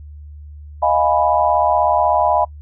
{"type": "chord", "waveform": "sine", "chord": "F half-diminished seventh", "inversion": "third", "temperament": "equal", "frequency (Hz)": [622.3, 698.5, 830.6, 987.8], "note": ["Eb5", "F5", "Ab5", "Cb6"], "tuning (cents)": [0, 0, 0, 0], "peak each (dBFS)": -18, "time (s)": [0.82, 2.45], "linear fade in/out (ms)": 10, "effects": ["noise-tail reverb RT60 0.1 s tail -24 dB re dry", "added 74 Hz sine -33 dBFS peak until 2.61 s"]}